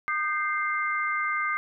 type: tone cluster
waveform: sine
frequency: 1218 / 1563 / 2094 Hz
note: D#6 / G6 / C7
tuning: -37 / -6 / +1 cents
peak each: -28 / -31 / -29 dBFS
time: 0.08-1.57 s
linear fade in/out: 0 ms
effects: none